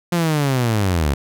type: linear sweep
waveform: sawtooth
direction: down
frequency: 176.6 to 66.2 Hz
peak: -12 dBFS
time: 0.12-1.14 s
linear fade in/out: 5 ms
effects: none